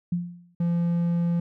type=tone with exponential decay; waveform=sine; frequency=174.61 Hz; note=F3; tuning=in tune; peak=-20 dBFS; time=0.12-0.55 s; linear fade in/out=5 ms; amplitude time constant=92 ms
type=tone; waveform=triangle; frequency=171.3 Hz; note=F3; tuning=33 cents flat; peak=-19 dBFS; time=0.6-1.4 s; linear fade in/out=5 ms
effects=none